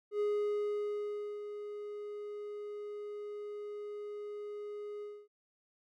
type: tone with ADSR envelope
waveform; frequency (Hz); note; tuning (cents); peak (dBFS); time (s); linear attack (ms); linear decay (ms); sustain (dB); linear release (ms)
triangle; 415.3; G#4; 0; -27; 0.11-5.28; 90; 1200; -11; 260
effects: none